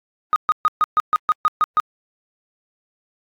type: tone bursts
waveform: sine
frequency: 1244 Hz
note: D#6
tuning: 1 cent flat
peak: -11 dBFS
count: 10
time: 0.33-1.8 s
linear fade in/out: 0 ms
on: 30 ms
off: 130 ms
effects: tanh soft clip ceiling -9 dBFS + AAC 64 kbps